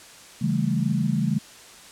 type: chord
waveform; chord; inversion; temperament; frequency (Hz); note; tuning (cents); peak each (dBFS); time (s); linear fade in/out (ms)
sine; A dominant seventh; first; equal with one note detuned; 138.59 / 164.81 / 198.16 / 220; C#3 / E3 / G3 / A3; 0 / 0 / +19 / 0; -26; 0.41-1.39; 10
effects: white hiss -46 dBFS RMS until 1.91 s + low-pass 9000 Hz 12 dB/octave